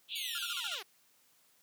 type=band-pass noise; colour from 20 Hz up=white; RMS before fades=-40 dBFS; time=0.08-0.81 s; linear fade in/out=50 ms; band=2600 to 3900 Hz; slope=96 dB/octave
type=linear sweep; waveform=5% pulse; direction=down; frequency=2334 to 346.6 Hz; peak=-31 dBFS; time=0.15-0.83 s; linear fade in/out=10 ms
type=tone bursts; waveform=sawtooth; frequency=1402 Hz; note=F6; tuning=6 cents sharp; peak=-35 dBFS; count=6; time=0.35-0.748 s; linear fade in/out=2 ms; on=33 ms; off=40 ms
effects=white hiss -68 dBFS RMS until 1.62 s + high-pass 100 Hz 12 dB/octave